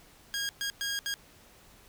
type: tone bursts at uneven times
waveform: 15% pulse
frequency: 1629 Hz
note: G#6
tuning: 34 cents flat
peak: -24 dBFS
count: 4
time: 0.34-0.49 / 0.61-0.7 / 0.81-0.99 / 1.06-1.14 s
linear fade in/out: 0 ms
effects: pink hiss -57 dBFS RMS until 1.88 s